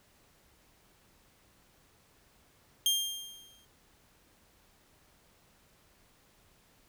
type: tone with exponential decay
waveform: sawtooth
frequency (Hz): 3200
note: G7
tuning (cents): +35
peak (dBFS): -20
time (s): 2.86-3.65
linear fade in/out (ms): 1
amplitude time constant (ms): 170
effects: pink hiss -65 dBFS RMS until 6.88 s